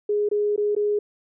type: tone with dropouts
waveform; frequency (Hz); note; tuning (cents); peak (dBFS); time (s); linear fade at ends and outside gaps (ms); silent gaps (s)
sine; 415.3; G#4; 0; -19; 0.09-0.99; 5; 0.289-0.313 / 0.562-0.577 / 0.751-0.764
effects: none